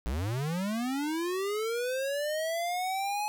square linear sweep, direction up, 53 to 848 Hz, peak -30 dBFS, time 0.06-3.28 s, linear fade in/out 0 ms, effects none

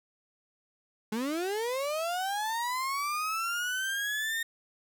35% pulse linear sweep, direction up, 207.7 to 1844 Hz, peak -28 dBFS, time 1.12-4.43 s, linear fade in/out 5 ms, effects none

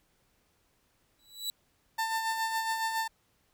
sawtooth tone with exponential growth, 3935 Hz, B7, 7 cents flat, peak -26 dBFS, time 1.19-1.5 s, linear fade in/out 1 ms, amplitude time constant 67 ms
30% pulse tone with tremolo, 895 Hz, A5, 29 cents sharp, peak -25 dBFS, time 1.98-3.08 s, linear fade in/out 10 ms, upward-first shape sine, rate 7.2 Hz, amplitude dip 45%
effects pink hiss -71 dBFS RMS until 3.53 s

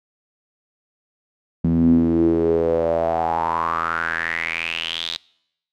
sawtooth tone with band-pass filter sweep, 82.8 Hz, E2, 8 cents sharp, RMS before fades -20 dBFS, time 1.64-5.17 s, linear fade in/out 5 ms, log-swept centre 200 to 3900 Hz, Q 7.4, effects noise-tail reverb RT60 0.8 s tail -25 dB re dry

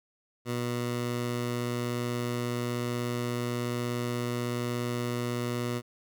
15% pulse tone, 121.1 Hz, B2, 34 cents flat, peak -23 dBFS, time 0.45-5.82 s, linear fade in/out 50 ms, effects none

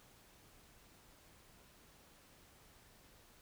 silence, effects pink hiss -64 dBFS RMS until 3.41 s

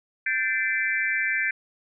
sine tone cluster, 1570 / 1765 / 2059 / 2333 Hz, G6 / A6 / C7 / D7, +2 / +5 / -28 / -12 cents, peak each -28 dBFS, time 0.26-1.51 s, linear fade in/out 5 ms, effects none

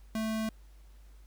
square tone, 220 Hz, A3, in tune, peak -31 dBFS, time 0.15-0.49 s, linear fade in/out 2 ms, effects added 50 Hz sine -51 dBFS peak until 1.26 s + pink hiss -67 dBFS RMS until 1.26 s

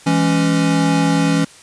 square chord, C# minor, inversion first, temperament equal with one note detuned, 166.54 / 207.7 / 277.2 Hz, E3 / G#3 / C#4, +18 / 0 / 0 cents, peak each -17 / -23 / -17 dBFS, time 0.06-1.45 s, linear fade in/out 10 ms, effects white hiss -43 dBFS RMS until 1.62 s + resampled to 22050 Hz

